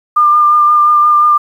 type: tone with vibrato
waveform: sine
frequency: 1200 Hz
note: D6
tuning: 37 cents sharp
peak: -5 dBFS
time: 0.16-1.38 s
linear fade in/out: 10 ms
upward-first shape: sine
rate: 5.7 Hz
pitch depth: 16 cents each way
effects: 7-bit

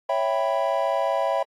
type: chord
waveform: triangle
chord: C# half-diminished seventh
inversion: none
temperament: equal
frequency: 554.4 / 659.3 / 784 / 987.8 Hz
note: C#5 / E5 / G5 / B5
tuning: 0 / 0 / 0 / 0 cents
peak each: -24 / -23 / -26 / -26 dBFS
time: 0.09-1.43 s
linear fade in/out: 5 ms
effects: AAC 64 kbps

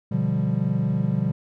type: chord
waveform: triangle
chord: G dominant seventh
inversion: first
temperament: equal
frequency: 123.47 / 146.83 / 174.61 / 196 Hz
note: B2 / D3 / F3 / G3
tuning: 0 / 0 / 0 / 0 cents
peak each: -24 dBFS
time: 0.11-1.32 s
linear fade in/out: 10 ms
effects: none

